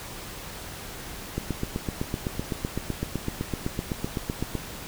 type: click train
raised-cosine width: 3 ms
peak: -14 dBFS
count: 26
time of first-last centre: 1.38-4.553 s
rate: 7.88 Hz
effects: pink hiss -39 dBFS RMS until 4.87 s